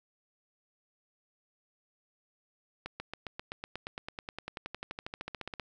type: accelerating click train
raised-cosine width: 0.3 ms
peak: -22 dBFS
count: 30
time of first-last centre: 2.86-5.597 s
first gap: 140 ms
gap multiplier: 0.97
effects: none